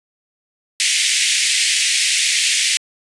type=band-pass noise; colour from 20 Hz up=pink; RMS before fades=-17 dBFS; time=0.8-2.77 s; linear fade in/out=0 ms; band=2000 to 9800 Hz; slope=48 dB/octave; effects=resampled to 24000 Hz